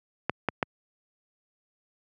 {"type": "clicks", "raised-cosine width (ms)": 0.5, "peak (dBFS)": -9, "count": 3, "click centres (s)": [0.296, 0.487, 0.628], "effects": ["high-pass 100 Hz 12 dB/octave"]}